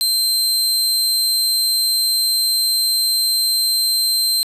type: tone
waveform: sawtooth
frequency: 4125 Hz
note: C8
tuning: 25 cents flat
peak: -12 dBFS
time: 0.01-4.43 s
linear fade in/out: 0 ms
effects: resampled to 32000 Hz + 8-bit